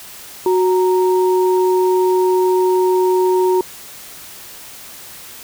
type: tone pair together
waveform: sine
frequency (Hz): 368.8 / 929.3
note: F#4 / A#5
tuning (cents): -6 / -6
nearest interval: octave + major third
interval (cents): 1600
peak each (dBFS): -12 / -19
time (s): 0.46-3.61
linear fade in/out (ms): 2
effects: white hiss -36 dBFS RMS until 5.43 s